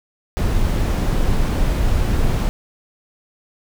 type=noise; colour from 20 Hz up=brown; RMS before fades=-17 dBFS; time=0.37-2.49 s; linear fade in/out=0 ms; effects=none